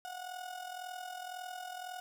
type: tone with amplitude modulation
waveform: 35% pulse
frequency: 730 Hz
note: F#5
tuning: 24 cents flat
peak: -37 dBFS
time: 0.05-2 s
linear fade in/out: 0 ms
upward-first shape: sine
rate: 41.9 Hz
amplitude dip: 65%
effects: none

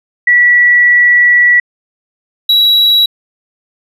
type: tone pair in turn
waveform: sine / triangle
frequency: 1946 / 3892 Hz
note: B6 / B7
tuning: -26 / -26 cents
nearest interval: octave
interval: 1200 cents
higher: second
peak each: -4 dBFS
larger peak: neither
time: 0.27-1.6 / 2.49-3.06 s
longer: first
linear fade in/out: 5 ms
effects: resampled to 32000 Hz

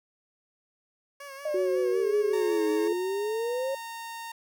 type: tone with vibrato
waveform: 15% pulse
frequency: 554.4 Hz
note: C#5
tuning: in tune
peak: -34 dBFS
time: 1.2-2.88 s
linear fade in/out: 5 ms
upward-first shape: sine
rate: 5.4 Hz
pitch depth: 48 cents each way
type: exponential two-way sweep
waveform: sine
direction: down then up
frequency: 618 to 311.1 to 551 Hz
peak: -27 dBFS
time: 1.45-3.75 s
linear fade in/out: 5 ms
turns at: 2.71 s
type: tone with pitch glide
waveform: sine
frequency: 370 to 425 Hz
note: F#4 to G#4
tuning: 0 to +40 cents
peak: -25 dBFS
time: 1.54-2.93 s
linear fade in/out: 5 ms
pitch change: +240 cents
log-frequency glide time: 1.91-2.22 s
type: tone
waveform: sawtooth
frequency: 920 Hz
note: A#5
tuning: 23 cents flat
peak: -33 dBFS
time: 2.33-4.32 s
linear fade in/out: 5 ms
effects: none

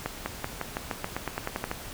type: accelerating click train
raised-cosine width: 0.5 ms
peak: -14 dBFS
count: 14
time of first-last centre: 0.06-1.714 s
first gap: 200 ms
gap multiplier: 0.92
effects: pink hiss -41 dBFS RMS until 1.93 s

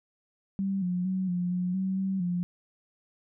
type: tone with pitch steps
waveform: sine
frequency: 194.7 / 179.3 / 187.7 / 177.6 / 180.1 / 189.8 / 191.8 / 176.7 Hz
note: G3 / F3 / F#3 / F3 / F#3 / F#3 / G3 / F3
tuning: -12 / +46 / +25 / +29 / -46 / +44 / -37 / +21 cents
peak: -26 dBFS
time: 0.59-2.43 s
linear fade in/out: 0 ms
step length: 230 ms
effects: none

